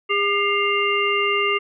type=tone cluster; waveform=sine; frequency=404.7 / 1205 / 2112 / 2788 Hz; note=G#4 / D6 / C7 / F7; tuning=-45 / +44 / +16 / -4 cents; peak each=-23 dBFS; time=0.09-1.59 s; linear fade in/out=20 ms; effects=none